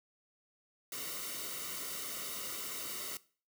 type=noise with comb filter; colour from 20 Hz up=white; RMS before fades=-41 dBFS; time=0.92-3.17 s; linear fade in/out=2 ms; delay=1.2 ms; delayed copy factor=-0.7; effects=noise-tail reverb RT60 0.4 s tail -19 dB re dry